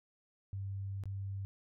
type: tone with dropouts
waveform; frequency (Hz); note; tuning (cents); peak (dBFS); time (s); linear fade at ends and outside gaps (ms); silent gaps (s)
sine; 98; G2; 0; -37; 0.53-1.45; 0; 1.037-1.056
effects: none